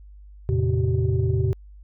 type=tone cluster; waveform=sine; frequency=86 / 114.3 / 134.1 / 382.5 Hz; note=F2 / A#2 / C3 / G4; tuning=-26 / -34 / +43 / -42 cents; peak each=-23 / -22 / -24 / -27 dBFS; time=0.49-1.53 s; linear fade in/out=0 ms; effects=tanh soft clip ceiling -11 dBFS + added 50 Hz sine -42 dBFS peak until 1.83 s